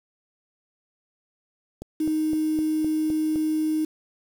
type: click train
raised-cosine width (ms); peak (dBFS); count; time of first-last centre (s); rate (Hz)
2; -22; 7; 1.82-3.358; 3.9
type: tone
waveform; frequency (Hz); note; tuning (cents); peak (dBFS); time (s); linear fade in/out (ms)
sine; 311.1; D#4; 0; -21; 2-3.85; 5
effects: 7-bit

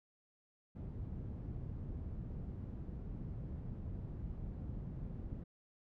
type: low-pass noise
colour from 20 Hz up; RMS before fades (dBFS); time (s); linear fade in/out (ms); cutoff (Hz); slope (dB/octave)
white; -44; 0.75-5.44; 10; 130; 12
effects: none

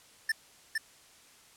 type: tone with echo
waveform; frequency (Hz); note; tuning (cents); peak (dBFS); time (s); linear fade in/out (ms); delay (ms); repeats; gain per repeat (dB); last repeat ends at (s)
square; 1777; A6; +17; -26; 0.29-0.32; 5; 460; 1; -3; 0.78
effects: white hiss -58 dBFS RMS until 1.56 s + low-pass 10000 Hz 12 dB/octave

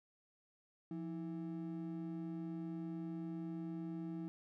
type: ring-modulated tone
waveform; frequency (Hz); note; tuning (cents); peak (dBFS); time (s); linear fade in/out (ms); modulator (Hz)
triangle; 247.7; B3; +5; -36; 0.91-4.28; 0; 75.2
effects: none

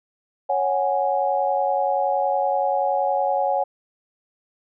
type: chord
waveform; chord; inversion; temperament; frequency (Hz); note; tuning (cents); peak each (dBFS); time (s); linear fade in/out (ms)
sine; C# suspended fourth; none; equal; 554.4 / 740 / 830.6; C#5 / F#5 / G#5; 0 / 0 / 0; -23; 0.49-3.64; 10
effects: none

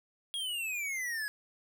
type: exponential sweep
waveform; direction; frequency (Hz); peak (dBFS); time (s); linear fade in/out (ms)
square; down; 3320 to 1661.2; -34; 0.34-1.28; 0
effects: none

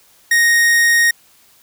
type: tone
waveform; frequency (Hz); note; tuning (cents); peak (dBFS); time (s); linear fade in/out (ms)
45% pulse; 1864.7; A#6; 0; -10; 0.31-1.11; 5
effects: white hiss -51 dBFS RMS until 1.62 s

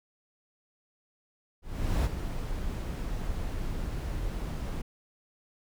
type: noise with ADSR envelope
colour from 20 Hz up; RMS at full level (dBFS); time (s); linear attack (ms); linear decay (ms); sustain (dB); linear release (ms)
brown; -24; 1.62-4.82; 430; 30; -9; 9
effects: none

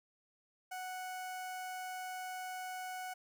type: tone with notch filter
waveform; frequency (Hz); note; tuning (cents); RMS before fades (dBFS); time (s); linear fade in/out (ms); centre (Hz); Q
sawtooth; 740; F#5; 0; -43; 0.71-3.14; 10; 3800; 1.9
effects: none

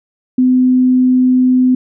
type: tone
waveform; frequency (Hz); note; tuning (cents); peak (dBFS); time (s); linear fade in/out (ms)
sine; 254.2; C4; -50; -7; 0.38-1.75; 5
effects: none

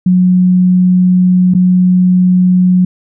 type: tone with dropouts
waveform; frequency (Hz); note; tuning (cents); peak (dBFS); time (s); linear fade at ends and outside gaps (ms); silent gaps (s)
sine; 182.1; F#3; -27; -5; 0.06-2.85; 5; 1.539-1.548
effects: none

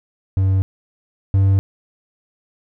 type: tone pair in turn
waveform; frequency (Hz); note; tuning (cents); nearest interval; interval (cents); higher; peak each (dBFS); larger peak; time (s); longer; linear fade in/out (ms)
triangle; 95.6 / 97.21; G2 / G2; -43 / -14; unison; 29; second; -11 / -9; second; 0.37-0.62 / 1.34-1.59; neither; 0
effects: none

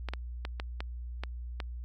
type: clicks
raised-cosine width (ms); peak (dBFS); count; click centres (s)
0.3; -20; 7; 0.087 / 0.136 / 0.451 / 0.599 / 0.805 / 1.236 / 1.602
effects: added 60 Hz sine -37 dBFS peak until 1.84 s

